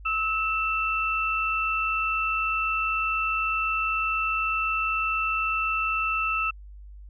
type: tone pair together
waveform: sine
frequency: 1299 / 2674 Hz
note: E6 / E7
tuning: -26 / +24 cents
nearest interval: octave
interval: 1250 cents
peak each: -26 dBFS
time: 0.05-6.51 s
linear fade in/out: 10 ms
effects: added 50 Hz sine -41 dBFS peak until 7.09 s